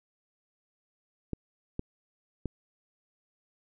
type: clicks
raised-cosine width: 3 ms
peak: -19 dBFS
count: 3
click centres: 1.333 / 1.794 / 2.457 s
effects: none